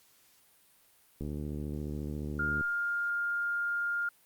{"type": "click train", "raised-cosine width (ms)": 3, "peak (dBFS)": -25, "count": 105, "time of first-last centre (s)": [1.21, 2.61], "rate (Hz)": 74.3}
{"type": "tone", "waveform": "sine", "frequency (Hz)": 1408, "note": "F6", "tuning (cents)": 14, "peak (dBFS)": -29, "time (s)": [2.39, 4.09], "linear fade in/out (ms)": 5}
{"effects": ["white hiss -64 dBFS RMS until 4.25 s", "Opus 48 kbps"]}